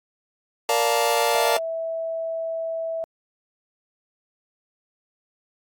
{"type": "chord", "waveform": "sawtooth", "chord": "Bb major seventh", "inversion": "none", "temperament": "just", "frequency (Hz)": [466.2, 582.7, 699.2, 874.1], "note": ["Bb4", "D5", "F5", "A5"], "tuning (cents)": [0, -14, 2, -12], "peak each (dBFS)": -20, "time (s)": [0.69, 1.57], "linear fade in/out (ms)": 2}
{"type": "tone", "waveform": "sine", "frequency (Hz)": 655, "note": "E5", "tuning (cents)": -11, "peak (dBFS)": -25, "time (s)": [1.35, 3.04], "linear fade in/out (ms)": 0}
{"effects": ["AAC 64 kbps"]}